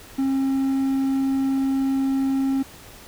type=tone; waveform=triangle; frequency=269.1 Hz; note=C4; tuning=49 cents sharp; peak=-17 dBFS; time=0.18-2.63 s; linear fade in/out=10 ms; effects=pink hiss -44 dBFS RMS until 3.07 s